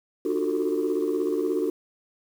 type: tone cluster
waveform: sine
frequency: 300.7 / 357.5 / 374.1 / 446.5 Hz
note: D4 / F4 / F#4 / A4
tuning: +41 / +41 / +19 / +25 cents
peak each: -27 dBFS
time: 0.25-1.7 s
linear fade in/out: 5 ms
effects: tanh soft clip ceiling -17 dBFS + 8-bit